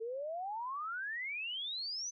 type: exponential sweep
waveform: sine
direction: up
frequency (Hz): 436.9 to 6200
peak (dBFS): -37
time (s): 0-2.11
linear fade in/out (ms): 20
effects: none